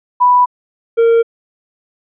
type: tone pair in turn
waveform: sine / triangle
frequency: 987.8 / 461 Hz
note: B5 / A#4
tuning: 0 / -19 cents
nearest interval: octave + minor second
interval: 1319 cents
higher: first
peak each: -6 / -5 dBFS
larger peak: second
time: 0.2-0.46 / 0.97-1.23 s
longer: neither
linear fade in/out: 20 ms
effects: resampled to 8000 Hz